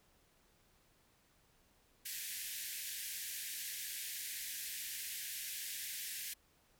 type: band-pass noise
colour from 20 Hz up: white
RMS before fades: -44 dBFS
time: 2.05-6.34 s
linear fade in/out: 10 ms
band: 1600 to 16000 Hz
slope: 96 dB/octave
effects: pink hiss -71 dBFS RMS until 6.79 s